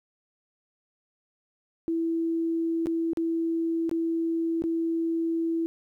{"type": "tone with dropouts", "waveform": "sine", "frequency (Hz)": 330, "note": "E4", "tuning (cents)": 2, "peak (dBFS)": -24, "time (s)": [1.88, 5.66], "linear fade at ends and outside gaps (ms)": 0, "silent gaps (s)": [[2.859, 2.869], [3.133, 3.172], [3.894, 3.913], [4.621, 4.639]], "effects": ["11-bit"]}